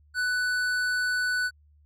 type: tone with tanh clipping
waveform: triangle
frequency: 1490 Hz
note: F#6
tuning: 12 cents sharp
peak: -26 dBFS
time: 0.14-1.51 s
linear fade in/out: 50 ms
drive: 17 dB
effects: added 74 Hz sine -56 dBFS peak until 1.85 s